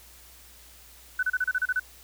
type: tone bursts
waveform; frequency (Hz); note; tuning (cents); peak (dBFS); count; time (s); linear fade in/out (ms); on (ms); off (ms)
sine; 1500; F#6; +23; -22; 9; 1.19-1.797; 5; 39; 32
effects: added 60 Hz sine -55 dBFS peak until 2.03 s + white hiss -52 dBFS RMS until 2.03 s